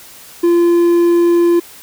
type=tone; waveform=triangle; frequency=344 Hz; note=F4; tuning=26 cents flat; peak=-6 dBFS; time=0.43-1.6 s; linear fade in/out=10 ms; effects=white hiss -38 dBFS RMS until 1.82 s